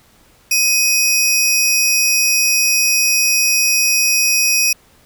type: tone pair together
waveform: sawtooth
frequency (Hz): 2510 / 5635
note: D#7 / F8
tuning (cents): +15 / +15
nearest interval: octave + major second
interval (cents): 1400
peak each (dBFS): -12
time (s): 0.51-4.73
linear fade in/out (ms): 5
effects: pink hiss -51 dBFS RMS until 5.05 s